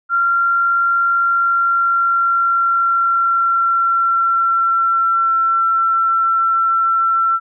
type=tone with pitch glide; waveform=sine; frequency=1379 to 1346.7 Hz; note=F6 to E6; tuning=-22 to +37 cents; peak=-12 dBFS; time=0.09-7.4 s; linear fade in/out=50 ms; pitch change=-41 cents; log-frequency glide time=1.1-5.87 s; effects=none